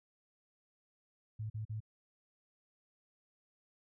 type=tone bursts; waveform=sine; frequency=108.6 Hz; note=A2; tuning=22 cents flat; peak=-37 dBFS; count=3; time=1.39-1.804 s; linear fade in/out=10 ms; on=110 ms; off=42 ms; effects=none